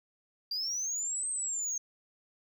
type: linear two-way sweep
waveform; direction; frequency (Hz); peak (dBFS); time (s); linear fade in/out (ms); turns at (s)
sine; up then down; 4700 to 8372 to 6390; -29; 0.51-1.78; 5; 1.29
effects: tanh soft clip ceiling -30 dBFS